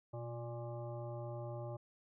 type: harmonic tone with a mistuned harmonic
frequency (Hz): 118.1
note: A#2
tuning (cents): +23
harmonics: 1 / 3 / 5 / 7 / 9 / 10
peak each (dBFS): -43 / -50 / -47 / -53 / -59 / -61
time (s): 0.13-1.77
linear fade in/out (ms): 10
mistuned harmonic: 1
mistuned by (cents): +52
effects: none